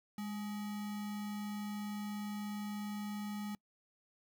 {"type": "tone with sample-and-hold", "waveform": "sine", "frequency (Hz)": 206.5, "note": "G#3", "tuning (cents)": -10, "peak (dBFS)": -38, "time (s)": [0.18, 3.55], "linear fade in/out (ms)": 2, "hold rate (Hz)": 1050, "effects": ["noise-tail reverb RT60 0.1 s tail -26 dB re dry"]}